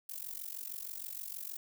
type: noise with amplitude modulation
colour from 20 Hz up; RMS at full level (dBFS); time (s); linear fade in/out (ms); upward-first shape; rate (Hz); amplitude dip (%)
violet; -39; 0.09-1.57; 5; sine; 46.4; 90
effects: none